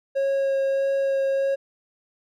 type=tone with vibrato; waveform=triangle; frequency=545 Hz; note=C#5; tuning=29 cents flat; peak=-18 dBFS; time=0.15-1.56 s; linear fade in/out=20 ms; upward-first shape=sine; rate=1.6 Hz; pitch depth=9 cents each way; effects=none